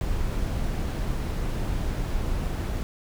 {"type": "noise", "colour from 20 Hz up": "brown", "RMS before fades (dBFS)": -27, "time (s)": [0.01, 2.83], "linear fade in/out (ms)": 0, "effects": []}